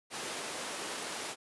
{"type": "high-pass noise", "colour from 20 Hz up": "pink", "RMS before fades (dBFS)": -39, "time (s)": [0.1, 1.36], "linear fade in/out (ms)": 50, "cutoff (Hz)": 360, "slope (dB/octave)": 12, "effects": ["resampled to 24000 Hz"]}